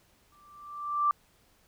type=tone with exponential growth; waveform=sine; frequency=1174.7 Hz; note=D6; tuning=in tune; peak=-20 dBFS; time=0.32-1.11 s; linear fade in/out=1 ms; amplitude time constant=170 ms; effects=pink hiss -65 dBFS RMS until 1.67 s